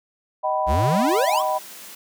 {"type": "chord", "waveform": "sine", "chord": "Eb augmented", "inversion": "none", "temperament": "equal with one note detuned", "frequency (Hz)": [622.3, 765.6, 987.8], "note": ["Eb5", "G5", "B5"], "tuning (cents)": [0, -41, 0], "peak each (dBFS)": -24, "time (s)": [0.43, 1.59], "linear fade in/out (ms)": 20}
{"type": "exponential sweep", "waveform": "square", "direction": "up", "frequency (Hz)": [58.27, 1203], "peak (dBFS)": -20, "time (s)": [0.66, 1.43], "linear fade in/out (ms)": 50}
{"type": "high-pass noise", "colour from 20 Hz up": "white", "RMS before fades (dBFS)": -40, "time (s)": [1.08, 1.95], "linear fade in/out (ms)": 5, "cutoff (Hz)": 150, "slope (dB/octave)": 96}
{"effects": []}